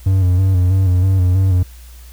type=tone with vibrato; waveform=triangle; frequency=92.8 Hz; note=F#2; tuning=6 cents sharp; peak=-8 dBFS; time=0.06-1.63 s; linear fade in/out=5 ms; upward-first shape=square; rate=3.1 Hz; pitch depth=47 cents each way; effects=added 60 Hz sine -35 dBFS peak until 2.12 s + white hiss -46 dBFS RMS until 2.12 s